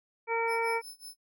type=harmonic tone; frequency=459.1 Hz; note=A#4; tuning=26 cents flat; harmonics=1 / 2 / 3 / 4 / 5; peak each=-31 / -31 / -39 / -43 / -33 dBFS; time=0.27-0.82 s; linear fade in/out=50 ms
type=tone with tremolo; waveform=20% pulse; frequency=5260 Hz; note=E8; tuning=5 cents flat; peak=-36 dBFS; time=0.47-1.17 s; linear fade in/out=50 ms; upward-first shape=sine; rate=5.4 Hz; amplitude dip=95%
effects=none